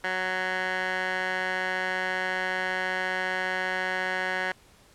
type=tone with band-pass filter; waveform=15% pulse; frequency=185.3 Hz; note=F#3; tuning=3 cents sharp; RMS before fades=-29 dBFS; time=0.04-4.52 s; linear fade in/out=2 ms; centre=1600 Hz; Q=2.1; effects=pink hiss -57 dBFS RMS until 4.94 s + low-pass 11000 Hz 12 dB/octave